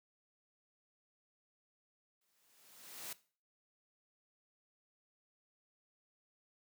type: noise with exponential growth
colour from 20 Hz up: white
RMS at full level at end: -43 dBFS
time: 2.21-3.13 s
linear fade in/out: 5 ms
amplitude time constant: 200 ms
effects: noise-tail reverb RT60 0.4 s tail -18 dB re dry + high-pass 150 Hz 12 dB/octave